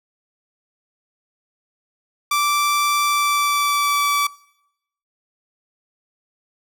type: tone with pitch glide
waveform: sawtooth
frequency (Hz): 1169 to 1152.9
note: D6 to D6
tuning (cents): -8 to -32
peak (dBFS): -13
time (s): 2.31-4.27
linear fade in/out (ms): 5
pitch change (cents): -24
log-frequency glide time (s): 3.04-4.07
effects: noise-tail reverb RT60 0.8 s tail -22 dB re dry